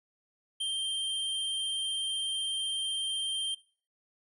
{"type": "tone", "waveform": "square", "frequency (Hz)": 3158, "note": "G7", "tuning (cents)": 12, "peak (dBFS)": -30, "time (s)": [0.6, 3.55], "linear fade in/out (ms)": 10, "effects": ["noise-tail reverb RT60 0.4 s tail -18 dB re dry", "resampled to 24000 Hz"]}